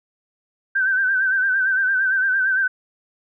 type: tone with vibrato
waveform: sine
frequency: 1548 Hz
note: G6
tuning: 22 cents flat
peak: -16 dBFS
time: 0.75-2.68 s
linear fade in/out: 10 ms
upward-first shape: sine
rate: 8.8 Hz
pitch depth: 58 cents each way
effects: none